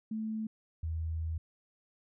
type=tone pair in turn; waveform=sine; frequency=218.9 / 80.82 Hz; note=A3 / E2; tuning=-9 / -34 cents; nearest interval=octave + perfect fourth; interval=1725 cents; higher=first; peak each=-33 / -32 dBFS; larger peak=second; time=0.11-0.47 / 0.83-1.38 s; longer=second; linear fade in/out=5 ms; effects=none